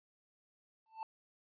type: tone with exponential growth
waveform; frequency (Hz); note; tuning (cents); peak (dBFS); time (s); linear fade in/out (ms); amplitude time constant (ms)
triangle; 886; A5; +12; -34; 0.86-1.03; 1; 35
effects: resampled to 11025 Hz